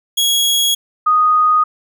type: tone pair in turn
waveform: sawtooth / sine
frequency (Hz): 3322 / 1241.8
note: G#7 / D#6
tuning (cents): 0 / -4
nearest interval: octave + perfect fourth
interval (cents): 1704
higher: first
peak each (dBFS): -9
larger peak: neither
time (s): 0.17-0.75 / 1.06-1.64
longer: neither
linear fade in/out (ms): 10
effects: none